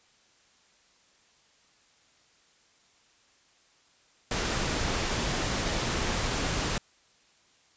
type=noise; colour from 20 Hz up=pink; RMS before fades=-29 dBFS; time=4.31-6.78 s; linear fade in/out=2 ms; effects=white hiss -63 dBFS RMS until 7.76 s + resampled to 16000 Hz